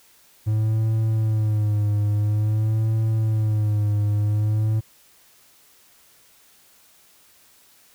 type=tone with vibrato; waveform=triangle; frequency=107.3 Hz; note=A2; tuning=43 cents flat; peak=-16 dBFS; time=0.46-4.81 s; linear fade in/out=20 ms; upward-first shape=sine; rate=0.49 Hz; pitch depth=57 cents each way; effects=white hiss -55 dBFS RMS until 7.94 s